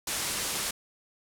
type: low-pass noise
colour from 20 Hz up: white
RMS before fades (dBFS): -32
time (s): 0.07-0.71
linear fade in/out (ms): 5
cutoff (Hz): 11000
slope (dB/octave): 24
effects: none